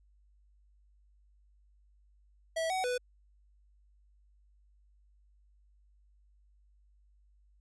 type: tone with pitch steps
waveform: square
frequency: 651 / 751 / 495.3 Hz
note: E5 / F#5 / B4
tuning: -22 / +26 / +5 cents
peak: -31 dBFS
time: 2.56-2.98 s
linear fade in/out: 10 ms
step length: 140 ms
effects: added 50 Hz sine -62 dBFS peak until 7.6 s + resampled to 24000 Hz